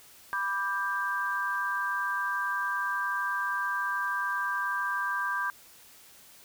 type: chord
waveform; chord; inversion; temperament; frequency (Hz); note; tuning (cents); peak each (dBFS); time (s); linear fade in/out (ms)
sine; G major; first; equal with one note detuned; 987.8 / 1174.7 / 1582.5; B5 / D6 / G6; 0 / 0 / +16; -34 / -33 / -30; 0.33-5.5; 0
effects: white hiss -54 dBFS RMS until 6.44 s